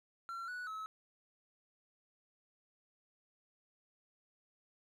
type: tone with pitch steps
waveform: triangle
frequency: 1362 / 1475 / 1292 Hz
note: F6 / F#6 / E6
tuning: -44 / -6 / -35 cents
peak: -39 dBFS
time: 0.29-0.86 s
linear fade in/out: 0 ms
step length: 190 ms
effects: none